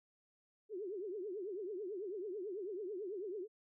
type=tone with vibrato; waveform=sine; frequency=392 Hz; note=G4; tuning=in tune; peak=-40 dBFS; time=0.69-3.48 s; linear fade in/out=50 ms; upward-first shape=triangle; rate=9.1 Hz; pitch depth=240 cents each way; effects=none